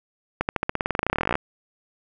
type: accelerating click train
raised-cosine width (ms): 0.5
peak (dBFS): -7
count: 26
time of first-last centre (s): 0.41-1.355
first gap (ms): 79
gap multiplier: 0.93
effects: none